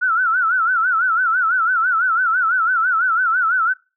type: tone with vibrato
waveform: sine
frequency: 1409 Hz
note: F6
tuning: 15 cents sharp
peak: -14 dBFS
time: 0.01-3.74 s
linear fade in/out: 20 ms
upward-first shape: sine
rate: 6 Hz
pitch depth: 140 cents each way
effects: noise-tail reverb RT60 0.3 s tail -24 dB re dry